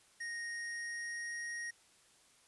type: tone with pitch glide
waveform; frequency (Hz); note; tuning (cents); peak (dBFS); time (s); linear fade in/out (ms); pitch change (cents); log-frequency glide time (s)
square; 1864.7 to 1876.6; A#6 to A#6; 0 to +11; -40; 0.2-1.71; 10; +11; 0.42-1.54
effects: white hiss -66 dBFS RMS until 2.47 s + resampled to 24000 Hz